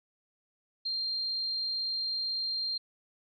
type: tone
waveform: sine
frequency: 4186 Hz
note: C8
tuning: in tune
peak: -30 dBFS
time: 0.85-2.78 s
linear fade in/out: 10 ms
effects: none